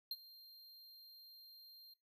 square tone with ADSR envelope, 4186 Hz, C8, in tune, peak -38 dBFS, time 0.11-1.94 s, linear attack 3 ms, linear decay 41 ms, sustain -19 dB, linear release 8 ms, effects noise-tail reverb RT60 0.3 s tail -23 dB re dry

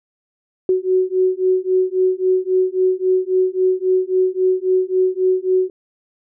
sine beating tone pair, 370 / 373.7 Hz, F#4 / F#4, 0 / +17 cents, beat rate 3.7 Hz, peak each -17 dBFS, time 0.69-5.7 s, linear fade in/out 2 ms, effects none

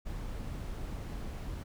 brown noise, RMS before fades -39 dBFS, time 0.05-1.64 s, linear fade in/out 20 ms, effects none

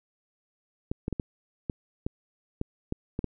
clicks, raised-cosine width 3 ms, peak -16 dBFS, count 10, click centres 0.915 / 1.081 / 1.127 / 1.198 / 1.698 / 2.065 / 2.614 / 2.924 / 3.191 / 3.243 s, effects none

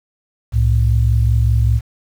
sine tone pair together, 66.2 / 111.33 Hz, C2 / A2, +21 / +21 cents, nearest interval major sixth, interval 900 cents, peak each -13 dBFS, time 0.52-1.81 s, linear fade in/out 50 ms, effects tanh soft clip ceiling -3 dBFS + 7-bit

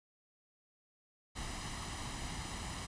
pink noise with comb filter, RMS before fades -42 dBFS, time 1.35-2.87 s, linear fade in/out 20 ms, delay 1 ms, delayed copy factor +0.55, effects resampled to 22050 Hz

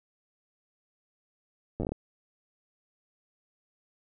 slowing click train, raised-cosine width 2 ms, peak -19 dBFS, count 8, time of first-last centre 1.8-1.92 s, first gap 9 ms, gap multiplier 1.21, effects none

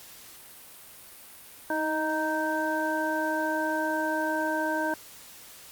harmonic tone with a mistuned harmonic, 311.1 Hz, D#4, in tune, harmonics 1 / 2 / 3 / 5, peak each -31 / -31 / -31 / -31 dBFS, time 1.7-4.94 s, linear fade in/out 2 ms, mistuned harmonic 1, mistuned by +25 cents, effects white hiss -48 dBFS RMS until 5.71 s + Opus 48 kbps

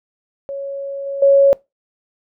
sine tone with level steps, 554.4 Hz, C#5, in tune, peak -23 / -21 / -7 dBFS, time 0.49-1.53 s, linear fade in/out 0 ms, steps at 1.06 / 1.22 s, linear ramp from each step 5 ms, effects noise-tail reverb RT60 0.2 s tail -22 dB re dry

